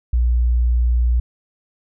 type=tone; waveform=sine; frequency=60 Hz; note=B1; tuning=49 cents flat; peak=-13 dBFS; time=0.13-1.2 s; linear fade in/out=5 ms; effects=none

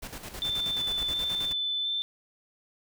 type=noise with tremolo; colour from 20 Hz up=pink; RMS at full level=-39 dBFS; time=0.02-1.53 s; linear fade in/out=10 ms; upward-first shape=square; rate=9.4 Hz; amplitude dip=60%
type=tone with vibrato; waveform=sine; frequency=3531 Hz; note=A7; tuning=5 cents sharp; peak=-27 dBFS; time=0.42-2.02 s; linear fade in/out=0 ms; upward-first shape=square; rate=1.4 Hz; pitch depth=8 cents each way
effects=none

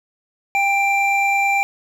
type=tone pair together; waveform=triangle; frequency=796 / 2359 Hz; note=G5 / D7; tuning=+26 / +7 cents; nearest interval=octave + perfect fifth; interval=1881 cents; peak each=-16 dBFS; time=0.55-1.63 s; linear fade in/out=0 ms; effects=none

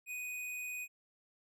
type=tone; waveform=square; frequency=2489 Hz; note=D#7; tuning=in tune; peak=-40 dBFS; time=0.06-0.88 s; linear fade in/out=50 ms; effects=none

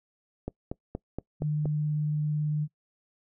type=click train; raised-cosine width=2 ms; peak=-19 dBFS; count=6; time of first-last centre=0.48-1.656 s; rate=4.25 Hz
type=tone with vibrato; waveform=sine; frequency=150.6 Hz; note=D3; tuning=44 cents sharp; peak=-25 dBFS; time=1.4-2.68 s; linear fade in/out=50 ms; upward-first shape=sine; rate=18 Hz; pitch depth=9 cents each way
effects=noise-tail reverb RT60 0.1 s tail -23 dB re dry

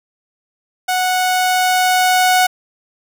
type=tone with level ramp; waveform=sawtooth; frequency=737 Hz; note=F#5; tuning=7 cents flat; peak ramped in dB=-11 to -6 dBFS; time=0.88-2.47 s; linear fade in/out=10 ms; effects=none

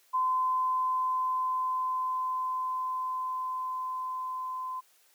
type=tone with level ramp; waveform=sine; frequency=1026 Hz; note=C6; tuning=34 cents flat; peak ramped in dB=-24 to -33 dBFS; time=0.13-4.81 s; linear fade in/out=20 ms; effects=white hiss -64 dBFS RMS until 5.14 s + high-pass 400 Hz 12 dB/octave

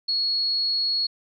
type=tone; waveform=sine; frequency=4337 Hz; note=C#8; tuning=39 cents flat; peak=-21 dBFS; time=0.08-1.07 s; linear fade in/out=10 ms; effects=none

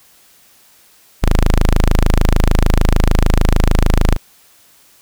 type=tone; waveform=sawtooth; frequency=26.67 Hz; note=G#0; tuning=47 cents sharp; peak=-5 dBFS; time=1.22-4.17 s; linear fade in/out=20 ms; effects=white hiss -49 dBFS RMS until 5.01 s

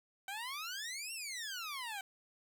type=exponential two-way sweep; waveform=15% pulse; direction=up then down; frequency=758 to 2794 to 758 Hz; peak=-34 dBFS; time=0.28-2.01 s; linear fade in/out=2 ms; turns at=1.13 s; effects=none

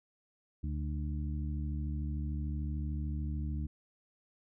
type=harmonic tone with a mistuned harmonic; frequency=73.42 Hz; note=D2; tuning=in tune; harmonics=1 / 2 / 3 / 4; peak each=-34 / -40 / -44 / -46 dBFS; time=0.63-3.67 s; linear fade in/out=10 ms; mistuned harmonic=4; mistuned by=+41 cents; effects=none

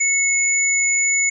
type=tone pair together; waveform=sine; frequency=2192 / 6947 Hz; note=C#7 / A8; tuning=-20 / -23 cents; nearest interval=octave + minor sixth; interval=1997 cents; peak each=-18 dBFS; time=0-1.3 s; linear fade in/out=10 ms; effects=none

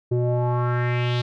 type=tone with low-pass filter sweep; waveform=square; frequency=122.1 Hz; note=B2; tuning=19 cents flat; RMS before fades=-22 dBFS; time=0.11-1.22 s; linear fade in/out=10 ms; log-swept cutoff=410 to 4000 Hz; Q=3.2; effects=none

